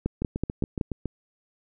two click trains, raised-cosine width 3 ms, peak -16 / -12 dBFS, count 7 / 5, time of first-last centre 0.22-1.057 / 0.06-0.812 s, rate 7.17 / 5.32 Hz, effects none

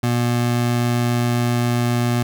25% pulse tone, 120.5 Hz, B2, 42 cents flat, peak -13 dBFS, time 0.03-2.23 s, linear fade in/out 5 ms, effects none

